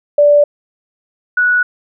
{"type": "tone pair in turn", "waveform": "sine", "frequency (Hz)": [584, 1469.9], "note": ["D5", "F#6"], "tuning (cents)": [-10, -12], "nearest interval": "octave + major third", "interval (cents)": 1598, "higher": "second", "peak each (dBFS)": [-5, -9], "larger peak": "first", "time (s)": [[0.18, 0.44], [1.37, 1.63]], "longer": "neither", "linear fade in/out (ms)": 5, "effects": []}